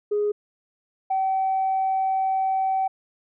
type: tone pair in turn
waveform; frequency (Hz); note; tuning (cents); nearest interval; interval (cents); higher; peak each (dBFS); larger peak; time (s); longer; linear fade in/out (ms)
sine; 415.3 / 765.6; G#4 / G5; 0 / -41; major seventh; 1059; second; -19; neither; 0.11-0.32 / 1.1-2.88; second; 10
effects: tanh soft clip ceiling -16 dBFS